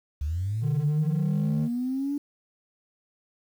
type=linear sweep; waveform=sine; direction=up; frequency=69.1 to 290.9 Hz; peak=-25 dBFS; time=0.21-2.18 s; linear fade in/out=5 ms
type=tone with pitch glide; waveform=triangle; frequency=150.7 to 153.07 Hz; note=D3 to D#3; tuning=+45 to -28 cents; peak=-21 dBFS; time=0.61-1.69 s; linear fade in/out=50 ms; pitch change=+27 cents; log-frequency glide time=1.03-1.52 s
effects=tanh soft clip ceiling -18 dBFS + 9-bit